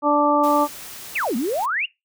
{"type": "harmonic tone", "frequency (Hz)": 293, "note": "D4", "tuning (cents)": -4, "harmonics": [1, 2, 3, 4], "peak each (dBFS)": [-20, -20, -20, -20], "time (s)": [0.02, 0.68], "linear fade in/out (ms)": 50}
{"type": "noise", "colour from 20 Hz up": "white", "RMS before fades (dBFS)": -37, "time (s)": [0.43, 1.66], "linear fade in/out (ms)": 10}
{"type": "exponential two-way sweep", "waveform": "sine", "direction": "down then up", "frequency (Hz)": [2974, 213.5, 2974], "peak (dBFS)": -20, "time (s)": [1.15, 1.86], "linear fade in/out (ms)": 10, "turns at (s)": 1.36}
{"effects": ["noise-tail reverb RT60 0.2 s tail -22 dB re dry"]}